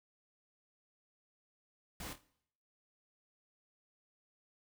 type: noise with echo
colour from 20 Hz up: pink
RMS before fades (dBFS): -45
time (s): 2-2.13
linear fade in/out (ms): 2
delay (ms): 26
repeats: 3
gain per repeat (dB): -9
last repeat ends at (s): 2.208
effects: noise-tail reverb RT60 0.7 s tail -20 dB re dry